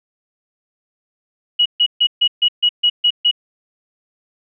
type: tone bursts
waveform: sine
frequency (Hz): 2911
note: F#7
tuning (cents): -29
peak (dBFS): -10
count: 9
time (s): 1.59-3.313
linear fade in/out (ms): 10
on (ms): 67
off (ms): 140
effects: none